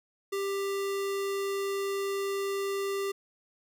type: tone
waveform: square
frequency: 395 Hz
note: G4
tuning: 13 cents sharp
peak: -30 dBFS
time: 0.32-3.12 s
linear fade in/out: 10 ms
effects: none